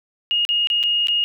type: tone with dropouts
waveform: sine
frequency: 2859 Hz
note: F7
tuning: 40 cents sharp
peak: -16 dBFS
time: 0.31-1.24 s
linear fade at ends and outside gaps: 0 ms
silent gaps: 0.451-0.49 / 0.672-0.701 / 0.83-0.836 / 1.071-1.084 s
effects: none